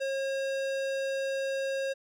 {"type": "tone with hard clipping", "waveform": "sine", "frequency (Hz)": 541, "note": "C#5", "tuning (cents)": -42, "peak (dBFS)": -31, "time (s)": [0, 1.94], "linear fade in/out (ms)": 20, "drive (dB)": 18, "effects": []}